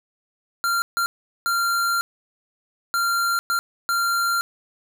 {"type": "tone bursts at uneven times", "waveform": "square", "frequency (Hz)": 1383, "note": "F6", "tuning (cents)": -17, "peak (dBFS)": -20, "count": 6, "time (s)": [[0.64, 0.82], [0.97, 1.06], [1.46, 2.01], [2.94, 3.39], [3.5, 3.59], [3.89, 4.41]], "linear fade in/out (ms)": 0, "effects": []}